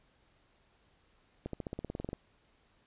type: accelerating click train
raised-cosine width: 2 ms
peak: -24 dBFS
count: 13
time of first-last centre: 1.46-2.131 s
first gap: 73 ms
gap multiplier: 0.95
effects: pink hiss -69 dBFS RMS until 2.86 s + resampled to 8000 Hz